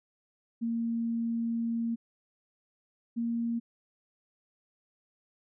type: tone pair in turn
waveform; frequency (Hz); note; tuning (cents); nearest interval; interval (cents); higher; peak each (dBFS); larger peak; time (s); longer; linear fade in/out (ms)
sine; 231 / 233; A#3 / A#3; -16 / -1; unison; 15; second; -28; neither; 0.61-1.96 / 3.16-3.6; first; 20
effects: none